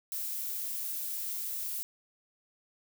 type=noise; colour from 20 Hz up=violet; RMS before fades=-36 dBFS; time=0.12-1.83 s; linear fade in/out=0 ms; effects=none